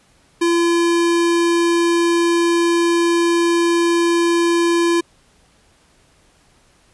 square tone, 340.6 Hz, F4, 43 cents flat, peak -14 dBFS, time 0.41-5.01 s, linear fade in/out 10 ms, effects pink hiss -55 dBFS RMS until 6.93 s + resampled to 24000 Hz

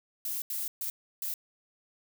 violet noise bursts at uneven times, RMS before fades -34 dBFS, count 4, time 0.25-0.42 / 0.5-0.68 / 0.81-0.9 / 1.22-1.34 s, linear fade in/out 2 ms, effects none

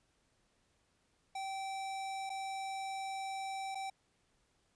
square tone with dropouts, 775 Hz, G5, 20 cents flat, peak -39 dBFS, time 1.35-3.9 s, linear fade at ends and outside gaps 5 ms, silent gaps 2.295-2.3 / 3.748-3.753 s, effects pink hiss -75 dBFS RMS until 4.75 s + resampled to 22050 Hz

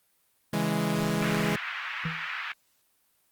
sawtooth chord, C# minor, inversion none, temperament equal, 138.59 / 164.81 / 207.7 Hz, C#3 / E3 / G#3, 0 / 0 / 0 cents, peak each -30 / -25 / -24 dBFS, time 0.53-1.56 s, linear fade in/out 5 ms
white band-pass noise, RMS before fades -35 dBFS, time 1.22-2.52 s, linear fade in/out 0 ms, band 1200 to 2400 Hz, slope 24 dB/octave
triangle tone with exponential decay, 162 Hz, E3, 30 cents flat, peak -24 dBFS, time 2.05-2.27 s, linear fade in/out 5 ms, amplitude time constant 47 ms
effects white hiss -69 dBFS RMS until 3.31 s + Opus 32 kbps

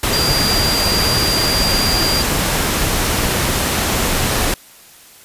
sine tone in noise, 4763 Hz, D8, 24 cents sharp, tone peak -17 dBFS, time 0.13-2.22 s, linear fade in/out 2 ms, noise pink, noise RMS -17 dBFS, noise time 0.03-4.54 s, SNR -3 dB, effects white hiss -43 dBFS RMS until 5.24 s + resampled to 32000 Hz

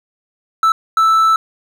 triangle tone bursts at uneven times, 1318.5 Hz, E6, in tune, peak -7 dBFS, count 2, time 0.63-0.72 / 0.97-1.36 s, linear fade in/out 2 ms, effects 8-bit

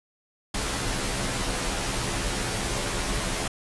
pink noise with comb filter, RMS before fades -28 dBFS, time 0.54-3.48 s, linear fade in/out 5 ms, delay 13 ms, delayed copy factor -0.95, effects resampled to 24000 Hz

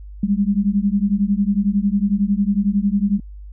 sine beating tone pair, 196 / 207 Hz, G3 / G#3, 0 / -5 cents, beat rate 11 Hz, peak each -18 dBFS, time 0.23-3.2 s, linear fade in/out 5 ms, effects added 50 Hz sine -33 dBFS peak until 3.52 s

